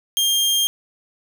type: tone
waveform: sawtooth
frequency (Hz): 3205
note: G7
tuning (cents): +38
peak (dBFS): -13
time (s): 0.17-0.67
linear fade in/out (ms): 0
effects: none